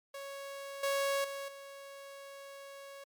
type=tone with level steps; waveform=sawtooth; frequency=554.4 Hz; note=C#5; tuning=in tune; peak=-38 / -26 / -35 / -43 dBFS; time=0.14-3.04 s; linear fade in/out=5 ms; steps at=0.83 / 1.24 / 1.48 s; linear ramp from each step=5 ms; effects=MP3 96 kbps